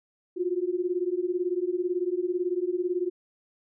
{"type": "beating tone pair", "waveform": "sine", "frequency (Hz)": [349.2, 367.2], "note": ["F4", "F#4"], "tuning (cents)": [0, -13], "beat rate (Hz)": 18, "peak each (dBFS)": -28, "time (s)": [0.36, 3.1], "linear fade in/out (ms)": 20, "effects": []}